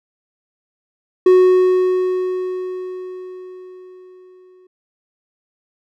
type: tone with exponential decay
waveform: triangle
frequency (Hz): 368.3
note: F#4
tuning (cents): -8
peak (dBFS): -4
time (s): 1.26-4.67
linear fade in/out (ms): 5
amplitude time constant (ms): 740
effects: none